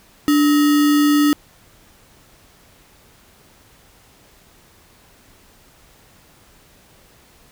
sine tone with sample-and-hold, 293.7 Hz, D4, in tune, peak -11 dBFS, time 0.28-1.33 s, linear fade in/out 0 ms, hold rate 1575 Hz, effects pink hiss -51 dBFS RMS until 7.51 s

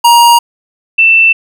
square / sine tone pair in turn, 944 / 2670 Hz, A#5 / E7, +22 / +22 cents, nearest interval octave + tritone, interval 1800 cents, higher second, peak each -3 dBFS, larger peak neither, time 0.04-0.39 / 0.98-1.33 s, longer neither, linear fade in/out 10 ms, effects none

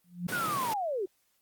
sine tone with exponential growth, 176.1 Hz, F3, 15 cents sharp, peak -27 dBFS, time 0.04-0.27 s, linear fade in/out 5 ms, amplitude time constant 50 ms
pink high-pass noise, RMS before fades -36 dBFS, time 0.28-0.74 s, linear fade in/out 10 ms, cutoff 110 Hz, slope 96 dB/octave
sine linear sweep, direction down, 1500 to 350 Hz, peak -29 dBFS, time 0.32-1.06 s, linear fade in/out 10 ms
effects white hiss -72 dBFS RMS until 1.41 s + Opus 32 kbps

